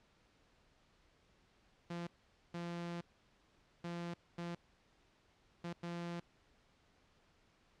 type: tone bursts at uneven times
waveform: sawtooth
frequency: 171.9 Hz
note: F3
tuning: 27 cents flat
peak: -37 dBFS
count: 6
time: 1.9-2.07 / 2.54-3.01 / 3.84-4.14 / 4.38-4.55 / 5.64-5.73 / 5.83-6.2 s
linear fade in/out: 5 ms
effects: pink hiss -71 dBFS RMS until 7.8 s + low-pass 5000 Hz 12 dB/octave

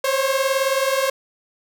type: beating tone pair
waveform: sawtooth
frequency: 528 / 547 Hz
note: C5 / C#5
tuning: +16 / -23 cents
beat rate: 19 Hz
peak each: -17 dBFS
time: 0.04-1.1 s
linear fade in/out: 5 ms
effects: none

